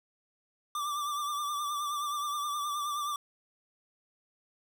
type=tone with vibrato; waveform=square; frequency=1174.7 Hz; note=D6; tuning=in tune; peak=-32 dBFS; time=0.75-3.16 s; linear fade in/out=2 ms; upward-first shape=triangle; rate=9.5 Hz; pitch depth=55 cents each way; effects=none